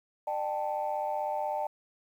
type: chord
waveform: sine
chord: D suspended fourth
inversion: none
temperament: equal with one note detuned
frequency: 601.4 / 784 / 880 Hz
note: D5 / G5 / A5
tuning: +41 / 0 / 0 cents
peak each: -33 dBFS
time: 0.27-1.67 s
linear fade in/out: 5 ms
effects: tanh soft clip ceiling -22 dBFS + 10-bit